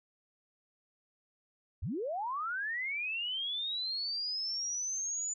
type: linear sweep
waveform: sine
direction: up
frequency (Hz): 55 to 7030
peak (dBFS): -33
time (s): 1.82-5.34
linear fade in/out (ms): 10
effects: none